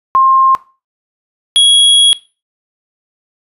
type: tone pair in turn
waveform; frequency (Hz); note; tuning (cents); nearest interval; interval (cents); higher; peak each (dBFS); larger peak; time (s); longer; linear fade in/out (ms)
sine / square; 1061 / 3322; C6 / G#7; +24 / 0; octave + minor sixth; 1976; second; -5; neither; 0.15-0.55 / 1.56-2.13; second; 0
effects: noise-tail reverb RT60 0.3 s tail -18 dB re dry + resampled to 32000 Hz